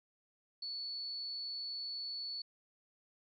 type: tone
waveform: sine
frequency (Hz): 4436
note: C#8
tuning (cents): 0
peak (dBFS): -39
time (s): 0.62-2.42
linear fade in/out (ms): 5
effects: none